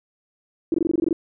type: tone bursts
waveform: sine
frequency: 330.2 Hz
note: E4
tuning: 3 cents sharp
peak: -16 dBFS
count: 10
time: 0.72-1.129 s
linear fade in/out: 2 ms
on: 22 ms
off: 21 ms
effects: none